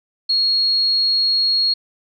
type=tone; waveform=sine; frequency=4300 Hz; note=C8; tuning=47 cents sharp; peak=-14 dBFS; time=0.29-1.74 s; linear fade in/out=10 ms; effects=none